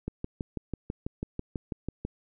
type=click train; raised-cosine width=3 ms; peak=-19 dBFS; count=13; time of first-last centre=0.08-2.05 s; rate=6.09 Hz; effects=none